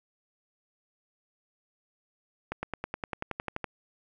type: accelerating click train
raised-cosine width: 0.5 ms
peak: -17 dBFS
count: 13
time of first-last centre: 2.52-3.643 s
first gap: 110 ms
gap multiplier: 0.97
effects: none